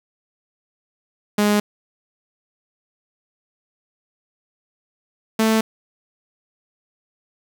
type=tone pair in turn; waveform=sawtooth; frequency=207.7 / 221.1 Hz; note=G#3 / A3; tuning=0 / +9 cents; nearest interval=minor second; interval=109 cents; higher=second; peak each=-11 dBFS; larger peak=neither; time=1.38-1.6 / 5.39-5.61 s; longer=neither; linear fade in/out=5 ms; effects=7-bit